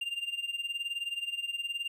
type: tone with tremolo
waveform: triangle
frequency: 2794 Hz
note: F7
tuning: in tune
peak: -28 dBFS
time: 0.01-1.88 s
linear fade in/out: 5 ms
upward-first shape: sine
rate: 19 Hz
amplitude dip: 80%
effects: none